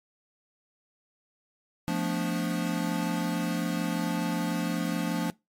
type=chord; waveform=square; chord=B half-diminished seventh; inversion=second; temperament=equal with one note detuned; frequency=174.61 / 220 / 246.9 / 291.3 Hz; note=F3 / A3 / B3 / D4; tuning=0 / 0 / 0 / -14 cents; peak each=-31 / -34 / -36 / -33 dBFS; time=1.88-5.3 s; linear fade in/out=0 ms; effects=noise-tail reverb RT60 0.2 s tail -22 dB re dry + MP3 64 kbps